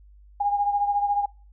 sine beating tone pair, 813 / 827 Hz, G#5 / G#5, -37 / -8 cents, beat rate 14 Hz, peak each -21 / -28 dBFS, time 0.4-1.26 s, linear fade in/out 10 ms, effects noise-tail reverb RT60 0.4 s tail -25 dB re dry + added 50 Hz sine -48 dBFS peak until 1.52 s

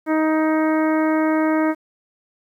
harmonic tone, 313.5 Hz, D#4, 13 cents sharp, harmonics 1 / 2 / 3 / 4 / 5 / 6 / 7, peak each -17 / -23 / -27 / -29 / -31 / -33 / -34 dBFS, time 0.06-1.75 s, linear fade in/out 50 ms, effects 9-bit

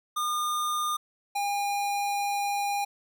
square tone pair in turn, 1213 / 809.6 Hz, D#6 / G#5, -44 / -44 cents, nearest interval perfect fifth, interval 700 cents, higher first, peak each -27 dBFS, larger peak neither, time 0.16-0.97 / 1.35-2.85 s, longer second, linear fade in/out 10 ms, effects none

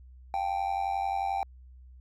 triangle tone with amplitude modulation, 784 Hz, G5, in tune, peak -22 dBFS, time 0.34-1.43 s, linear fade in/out 0 ms, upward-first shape sine, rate 91.3 Hz, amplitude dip 80%, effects added 63 Hz sine -48 dBFS peak until 2 s

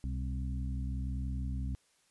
harmonic tone with a mistuned harmonic, 66 Hz, C2, 16 cents sharp, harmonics 1 / 2 / 3 / 4, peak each -34 / -40 / -44 / -46 dBFS, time 0.04-1.75 s, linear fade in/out 0 ms, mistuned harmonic 2, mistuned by -65 cents, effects white hiss -70 dBFS RMS until 2.1 s + resampled to 24000 Hz

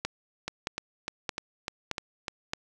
two click trains, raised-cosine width 0.2 ms, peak -12 / -15 dBFS, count 5 / 7, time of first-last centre 0.05-2.534 / 0.48-2.282 s, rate 1.61 / 3.33 Hz, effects none

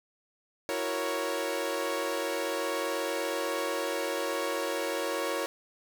sawtooth chord, F# dominant seventh, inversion third, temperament equal, 329.6 / 370 / 466.2 / 554.4 Hz, E4 / F#4 / A#4 / C#5, 0 / 0 / 0 / 0 cents, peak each -33 / -34 / -31 / -29 dBFS, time 0.69-5.46 s, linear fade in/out 0 ms, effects 9-bit

